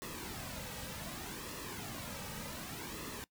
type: noise with flanger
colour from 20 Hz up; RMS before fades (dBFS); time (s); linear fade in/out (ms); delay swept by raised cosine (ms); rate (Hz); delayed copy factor
pink; -44; 0.02-3.24; 0; 1.3 to 2.9; 0.66; -0.6
effects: noise-tail reverb RT60 0.1 s tail -21 dB re dry